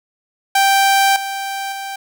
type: tone with level steps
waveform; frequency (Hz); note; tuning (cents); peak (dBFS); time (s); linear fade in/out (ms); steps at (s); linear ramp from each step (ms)
sawtooth; 784; G5; 0; -7 / -18 / -21; 0.55-1.96; 5; 1.16 / 1.72; 2
effects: none